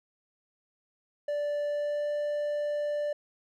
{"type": "tone with pitch glide", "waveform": "triangle", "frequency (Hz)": [585, 589.1], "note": ["D5", "D5"], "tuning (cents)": [-7, 5], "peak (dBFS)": -26, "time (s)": [1.28, 3.13], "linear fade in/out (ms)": 5, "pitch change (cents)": 12, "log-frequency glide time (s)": [1.66, 2.1], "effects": []}